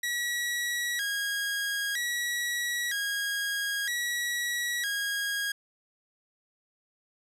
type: tone with vibrato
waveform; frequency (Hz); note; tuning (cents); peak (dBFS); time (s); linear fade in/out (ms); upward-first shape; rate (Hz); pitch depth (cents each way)
sawtooth; 1776; A6; +16; -25; 0.03-5.52; 5; square; 0.52; 140
effects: resampled to 32000 Hz + 10-bit